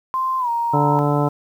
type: tone with pitch glide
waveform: sine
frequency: 1044 to 935.5 Hz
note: C6 to A#5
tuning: -4 to +6 cents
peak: -18 dBFS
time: 0.14-0.99 s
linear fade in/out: 0 ms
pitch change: -190 cents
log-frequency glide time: 0.39-0.49 s
type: harmonic tone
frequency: 145.8 Hz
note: D3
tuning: 12 cents flat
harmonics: 1 / 2 / 3 / 4 / 5 / 6 / 7 / 9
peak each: -19 / -22 / -24 / -25 / -26 / -27 / -27 / -29 dBFS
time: 0.73-1.29 s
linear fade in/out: 10 ms
effects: 8-bit